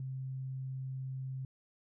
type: tone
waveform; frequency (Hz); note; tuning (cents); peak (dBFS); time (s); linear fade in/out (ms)
sine; 131.8; C3; +13; -37; 0-1.45; 2
effects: none